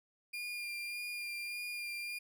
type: tone with vibrato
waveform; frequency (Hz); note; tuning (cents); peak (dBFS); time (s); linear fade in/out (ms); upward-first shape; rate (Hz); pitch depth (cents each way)
35% pulse; 2408; D7; +43; -37; 0.33-2.19; 10; sine; 1.7; 16
effects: none